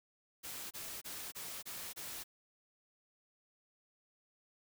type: noise bursts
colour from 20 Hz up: white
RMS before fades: -45 dBFS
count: 6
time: 0.43-2.24 s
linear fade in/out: 20 ms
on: 280 ms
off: 26 ms
effects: none